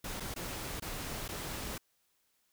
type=noise with dropouts; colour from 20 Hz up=pink; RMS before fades=-40 dBFS; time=0.04-1.78 s; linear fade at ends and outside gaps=5 ms; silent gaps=0.2-0.204 / 0.341-0.361 / 0.799-0.821 / 1.28-1.288 s; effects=white hiss -75 dBFS RMS until 2.52 s